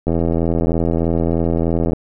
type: click train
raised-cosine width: 2 ms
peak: -5 dBFS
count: 156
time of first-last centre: 0.07-1.933 s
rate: 83.2 Hz
effects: none